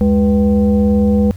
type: tone with frequency modulation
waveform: sine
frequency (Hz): 207.7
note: G#3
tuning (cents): 0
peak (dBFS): -9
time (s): 0.01-1.31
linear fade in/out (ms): 0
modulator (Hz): 283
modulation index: 0.8
effects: added 93 Hz sine -27 dBFS peak until 1.36 s + pink hiss -47 dBFS RMS until 1.36 s